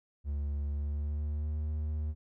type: tone with pitch glide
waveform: triangle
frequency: 72 to 76.28 Hz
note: D2 to D#2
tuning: -34 to -34 cents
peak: -29 dBFS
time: 0.24-2.15 s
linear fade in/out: 50 ms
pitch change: +100 cents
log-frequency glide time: 0.69-1.62 s
effects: none